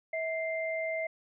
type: tone pair together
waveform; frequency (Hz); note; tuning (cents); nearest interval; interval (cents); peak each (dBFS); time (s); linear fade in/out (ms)
sine; 646 / 2093; E5 / C7; -35 / 0; octave + minor sixth; 2035; -32 / -35; 0.13-1.07; 5
effects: none